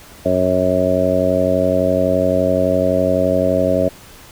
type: harmonic tone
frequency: 91.8 Hz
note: F#2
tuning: 13 cents flat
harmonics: 1 / 2 / 3 / 4 / 5 / 6 / 7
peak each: -25 / -23 / -21 / -26 / -24 / -17 / -18 dBFS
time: 0.25-3.89 s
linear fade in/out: 10 ms
effects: pink hiss -41 dBFS RMS until 4.31 s